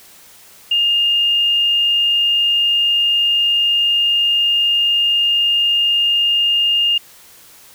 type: tone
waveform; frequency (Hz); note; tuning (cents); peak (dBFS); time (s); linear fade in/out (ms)
sine; 2824; F7; +19; -12; 0.71-6.98; 5
effects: white hiss -44 dBFS RMS until 7.74 s